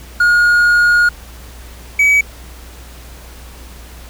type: tone pair in turn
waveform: triangle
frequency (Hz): 1434 / 2276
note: F6 / C#7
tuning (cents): +45 / +45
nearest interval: minor sixth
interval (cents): 800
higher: second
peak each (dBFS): -6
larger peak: neither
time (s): 0.2-1.09 / 1.99-2.21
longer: first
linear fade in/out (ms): 5
effects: added 60 Hz sine -34 dBFS peak until 4.09 s + pink hiss -39 dBFS RMS until 4.09 s